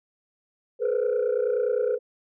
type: tone cluster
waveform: sine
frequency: 424.9 / 486.5 / 516 Hz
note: G#4 / B4 / C5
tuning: +40 / -26 / -24 cents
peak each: -25 / -23 / -27 dBFS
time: 0.79-1.99 s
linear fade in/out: 50 ms
effects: tanh soft clip ceiling -17 dBFS